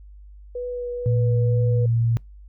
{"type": "tone with vibrato", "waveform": "sine", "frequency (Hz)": 489.6, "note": "B4", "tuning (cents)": -15, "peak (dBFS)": -26, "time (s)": [0.55, 1.86], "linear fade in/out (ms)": 5, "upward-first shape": "triangle", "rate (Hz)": 2.1, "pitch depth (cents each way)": 15}
{"type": "tone", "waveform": "sine", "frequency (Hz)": 115.9, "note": "A#2", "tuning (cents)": -10, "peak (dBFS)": -17, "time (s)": [1.06, 2.17], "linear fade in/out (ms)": 0}
{"effects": ["noise-tail reverb RT60 0.2 s tail -26 dB re dry", "added 50 Hz sine -41 dBFS peak until 2.48 s"]}